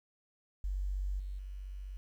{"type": "tone with level steps", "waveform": "sine", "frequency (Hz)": 47.78, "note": "G1", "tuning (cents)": -44, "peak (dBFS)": [-32, -37, -40], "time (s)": [0.64, 1.97], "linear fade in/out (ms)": 0, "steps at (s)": [1.19, 1.38], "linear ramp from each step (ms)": 10, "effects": ["11-bit"]}